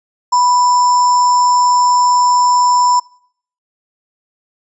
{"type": "tone with sample-and-hold", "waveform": "sine", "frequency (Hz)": 987.8, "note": "B5", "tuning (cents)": 0, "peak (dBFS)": -8, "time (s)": [0.32, 3], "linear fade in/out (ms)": 10, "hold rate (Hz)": 6300, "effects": ["noise-tail reverb RT60 0.6 s tail -24 dB re dry", "resampled to 22050 Hz"]}